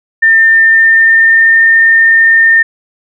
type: tone with pitch glide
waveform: sine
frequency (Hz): 1802 to 1815.6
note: A6 to A#6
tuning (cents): +41 to -46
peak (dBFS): -3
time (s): 0.22-2.63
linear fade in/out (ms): 10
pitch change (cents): +13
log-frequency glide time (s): 0.6-1.65
effects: none